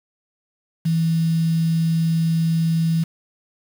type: tone with quantisation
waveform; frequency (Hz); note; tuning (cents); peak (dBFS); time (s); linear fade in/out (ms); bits
sine; 163.9; E3; -10; -16; 0.85-3.04; 10; 6
effects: none